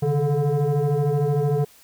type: tone with frequency modulation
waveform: sine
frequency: 150.1 Hz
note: D3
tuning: 38 cents sharp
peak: -16 dBFS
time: 0.02-1.65 s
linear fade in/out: 10 ms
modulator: 287 Hz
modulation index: 1.3
effects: tanh soft clip ceiling -16 dBFS + white hiss -52 dBFS RMS until 1.83 s